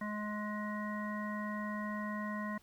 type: harmonic tone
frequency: 210.1 Hz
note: G#3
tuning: 20 cents sharp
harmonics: 1 / 3 / 5 / 7 / 9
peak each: -38 / -46 / -43 / -51 / -44 dBFS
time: 0.01-2.58 s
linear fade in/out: 5 ms
effects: pink hiss -66 dBFS RMS until 2.62 s